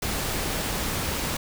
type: noise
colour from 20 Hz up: pink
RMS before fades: -28 dBFS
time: 0.02-1.37 s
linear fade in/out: 5 ms
effects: none